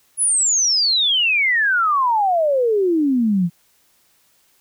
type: exponential sweep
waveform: sine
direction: down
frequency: 10640 to 164.81 Hz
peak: -14 dBFS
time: 0.17-3.5 s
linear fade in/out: 50 ms
effects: white hiss -59 dBFS RMS until 4.6 s